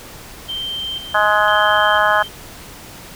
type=tone with tremolo; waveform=sine; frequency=3136 Hz; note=G7; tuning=in tune; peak=-22 dBFS; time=0.48-2.29 s; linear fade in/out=20 ms; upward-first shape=square; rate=1 Hz; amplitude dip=60%
type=harmonic tone; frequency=210 Hz; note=G#3; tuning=19 cents sharp; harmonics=3 / 4 / 5 / 6 / 7 / 8; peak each=-19 / -19 / -19 / -19 / -19 / -19 dBFS; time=1.14-2.23 s; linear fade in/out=10 ms
effects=pink hiss -37 dBFS RMS until 3.15 s